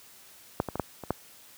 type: clicks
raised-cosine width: 1 ms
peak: -10 / -18 / -18 / -12 / -24 / -11 dBFS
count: 6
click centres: 0.601 / 0.687 / 0.756 / 0.797 / 1.037 / 1.106 s
effects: white hiss -53 dBFS RMS until 1.57 s + high-pass 60 Hz 12 dB/octave